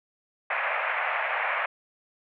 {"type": "band-pass noise", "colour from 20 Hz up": "white", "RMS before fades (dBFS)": -28, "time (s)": [0.5, 1.66], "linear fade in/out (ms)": 5, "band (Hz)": [560, 2400], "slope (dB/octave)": 48, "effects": []}